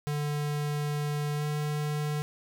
square tone with pitch glide, 147.5 to 149.21 Hz, D3 to D3, +8 to +28 cents, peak -29 dBFS, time 0.07-2.22 s, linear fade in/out 0 ms, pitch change +20 cents, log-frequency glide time 1.35-1.44 s, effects none

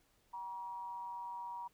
sine tone with amplitude modulation, 954 Hz, A#5, 40 cents sharp, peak -39 dBFS, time 0.33-1.68 s, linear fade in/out 10 ms, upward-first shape sine, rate 184 Hz, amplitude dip 50%, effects pink hiss -73 dBFS RMS until 1.73 s

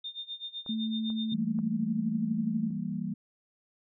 sine tone with tremolo, 3631 Hz, A#7, 46 cents flat, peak -34 dBFS, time 0.04-1.34 s, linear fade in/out 5 ms, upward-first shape sine, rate 7.9 Hz, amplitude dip 90%
clicks, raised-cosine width 1 ms, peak -35 dBFS, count 3, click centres 0.663 / 1.102 / 1.589 s
sine tone, 220.9 Hz, A3, 7 cents sharp, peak -29 dBFS, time 0.69-2.71 s, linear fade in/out 5 ms
sine chord, E diminished, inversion none, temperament equal, 164.81 / 196 / 233.1 Hz, E3 / G3 / Bb3, 0 / 0 / 0 cents, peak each -36 / -34 / -36 dBFS, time 1.32-3.14 s, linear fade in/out 5 ms
effects none

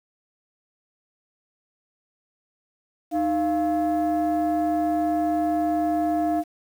sine tone pair together, 309.1 / 694 Hz, D#4 / F5, -11 / -11 cents, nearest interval octave + major second, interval 1400 cents, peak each -21 dBFS, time 3.11-6.44 s, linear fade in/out 50 ms, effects tanh soft clip ceiling -17 dBFS + 8-bit

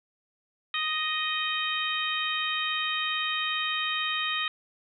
harmonic tone, 622.3 Hz, D#5, in tune, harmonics 2 / 3 / 4 / 5 / 6, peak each -33 / -33 / -33 / -33 / -33 dBFS, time 0.74-4.48 s, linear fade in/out 2 ms, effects none

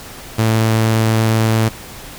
sawtooth tone, 111.4 Hz, A2, 22 cents sharp, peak -8 dBFS, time 0.38-1.69 s, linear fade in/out 10 ms, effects pink hiss -34 dBFS RMS until 2.18 s

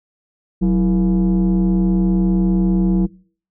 sine tone with frequency modulation, 185 Hz, F#3, in tune, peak -10 dBFS, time 0.61-3.07 s, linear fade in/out 20 ms, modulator 145 Hz, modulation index 0.74, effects noise-tail reverb RT60 0.5 s tail -25 dB re dry + tanh soft clip ceiling -11 dBFS

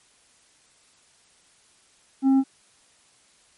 triangle tone with tanh clipping, 268.2 Hz, C4, 43 cents sharp, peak -16 dBFS, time 2.22-2.44 s, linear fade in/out 50 ms, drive 9 dB, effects white hiss -59 dBFS RMS until 3.57 s + MP3 48 kbps

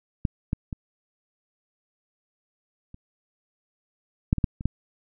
clicks, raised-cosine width 5 ms, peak -10 / -12 / -19 / -30 / -6 / -14 / -7 / -22 / -9 dBFS, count 9, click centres 0.252 / 0.531 / 0.728 / 2.944 / 4.329 / 4.383 / 4.442 / 4.609 / 4.656 s, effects none

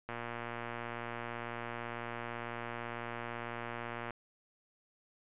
click train, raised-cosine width 0.5 ms, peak -25 dBFS, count 475, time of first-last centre 0.09-4.107 s, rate 118 Hz, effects resampled to 8000 Hz

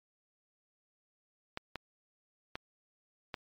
clicks, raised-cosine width 0.3 ms, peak -21 dBFS, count 4, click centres 1.574 / 1.757 / 2.555 / 3.342 s, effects MP3 96 kbps

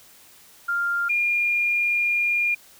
sine tone pair in turn, 1396.9 / 2414 Hz, F6 / D7, 0 / +47 cents, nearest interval major sixth, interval 947 cents, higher second, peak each -21 / -19 dBFS, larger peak second, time 0.68-1.09 / 1.09-2.55 s, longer second, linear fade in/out 10 ms, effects white hiss -51 dBFS RMS until 2.79 s

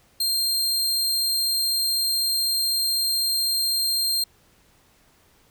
sawtooth tone, 4188 Hz, C8, 1 cent sharp, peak -18 dBFS, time 0.2-4.24 s, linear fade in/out 5 ms, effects pink hiss -59 dBFS RMS until 5.5 s

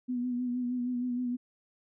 sine tone with vibrato, 246.9 Hz, B3, in tune, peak -29 dBFS, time 0.08-1.37 s, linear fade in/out 20 ms, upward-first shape sine, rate 6.4 Hz, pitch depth 35 cents each way, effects none

